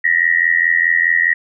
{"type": "tone with amplitude modulation", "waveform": "sine", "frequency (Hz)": 1900, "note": "A#6", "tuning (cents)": 33, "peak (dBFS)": -7, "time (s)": [0.04, 1.34], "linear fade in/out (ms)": 10, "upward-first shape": "sine", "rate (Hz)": 84.8, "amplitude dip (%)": 95, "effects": []}